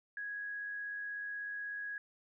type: tone with amplitude modulation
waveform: sine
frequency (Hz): 1661.2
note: G#6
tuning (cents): 0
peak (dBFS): -37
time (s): 0.17-1.98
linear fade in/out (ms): 2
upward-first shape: sine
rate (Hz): 96.3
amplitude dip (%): 30
effects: none